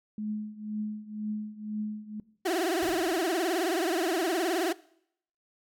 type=tone with tremolo; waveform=sine; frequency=212.5 Hz; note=G#3; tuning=40 cents sharp; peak=-28 dBFS; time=0.18-2.2 s; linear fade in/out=2 ms; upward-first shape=triangle; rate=2 Hz; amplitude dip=90%
type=tone with vibrato; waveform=30% pulse; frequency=349.2 Hz; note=F4; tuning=in tune; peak=-23 dBFS; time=2.45-4.73 s; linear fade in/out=10 ms; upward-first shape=triangle; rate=19 Hz; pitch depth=210 cents each way
type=noise with exponential decay; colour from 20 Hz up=pink; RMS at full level=-39 dBFS; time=2.82-3.42 s; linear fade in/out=5 ms; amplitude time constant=130 ms
effects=noise-tail reverb RT60 0.7 s tail -21 dB re dry